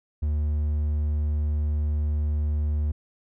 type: tone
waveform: triangle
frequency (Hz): 75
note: D2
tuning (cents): +37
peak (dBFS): -20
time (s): 0.22-2.92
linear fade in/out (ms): 10
effects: none